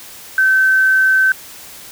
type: tone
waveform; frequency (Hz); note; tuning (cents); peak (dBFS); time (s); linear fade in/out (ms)
sine; 1539; G6; -32; -9; 0.38-1.32; 2
effects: white hiss -36 dBFS RMS until 1.91 s